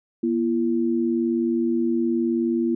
sine tone pair together, 239.3 / 338.4 Hz, A#3 / E4, +46 / +45 cents, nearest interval tritone, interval 599 cents, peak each -22 dBFS, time 0.23-2.75 s, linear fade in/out 5 ms, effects none

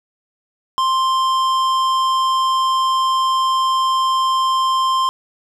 sine tone with tanh clipping, 1050 Hz, C6, 6 cents sharp, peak -16 dBFS, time 0.78-5.09 s, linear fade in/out 0 ms, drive 13 dB, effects none

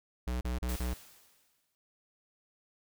square tone bursts, 61.5 Hz, B1, 7 cents flat, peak -32 dBFS, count 4, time 0.27-0.938 s, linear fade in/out 5 ms, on 140 ms, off 36 ms
white noise with exponential decay, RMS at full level -42 dBFS, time 0.69-1.75 s, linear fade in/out 0 ms, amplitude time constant 230 ms
effects none

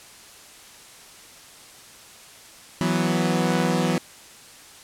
sawtooth chord, E suspended second, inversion none, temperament equal, 164.81 / 185 / 246.9 Hz, E3 / F#3 / B3, 0 / 0 / 0 cents, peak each -20 / -20 / -22 dBFS, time 2.81-3.98 s, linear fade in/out 0 ms, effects white hiss -46 dBFS RMS until 4.83 s + low-pass 10000 Hz 12 dB/octave

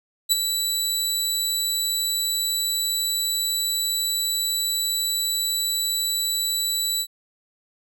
20% pulse tone with ADSR envelope, 3951 Hz, B7, in tune, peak -8 dBFS, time 0.29-7.07 s, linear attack 30 ms, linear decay 19 ms, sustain -8 dB, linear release 64 ms, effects none

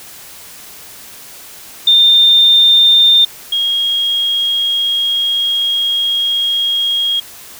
sine tone pair in turn, 3613 / 3268 Hz, A7 / G#7, +45 / -29 cents, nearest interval major second, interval 174 cents, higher first, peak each -5 / -12 dBFS, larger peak first, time 1.87-3.25 / 3.52-7.2 s, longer second, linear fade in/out 5 ms, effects white hiss -35 dBFS RMS until 7.59 s

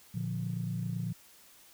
sine chord, Bb major, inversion none, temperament equal, 116.54 / 146.83 / 174.61 Hz, Bb2 / D3 / F3, 0 / 0 / 0 cents, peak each -35 / -38 / -35 dBFS, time 0.14-1.13 s, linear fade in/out 10 ms, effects tanh soft clip ceiling -23 dBFS + white hiss -58 dBFS RMS until 1.73 s

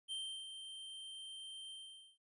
square tone with ADSR envelope, 3136 Hz, G7, in tune, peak -40 dBFS, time 0.08-2.18 s, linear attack 37 ms, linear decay 340 ms, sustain -8 dB, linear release 470 ms, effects resampled to 24000 Hz

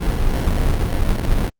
brown noise with sample-and-hold, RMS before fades -17 dBFS, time 0-1.5 s, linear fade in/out 20 ms, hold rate 1225 Hz, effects Opus 32 kbps

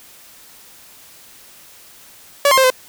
sawtooth tone with pitch steps, 569 / 1058 / 527 / 513 Hz, C#5 / C6 / C5 / C5, +45 / +19 / +12 / -34 cents, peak -6 dBFS, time 2.45-2.702 s, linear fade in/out 2 ms, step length 63 ms, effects white hiss -44 dBFS RMS until 2.88 s

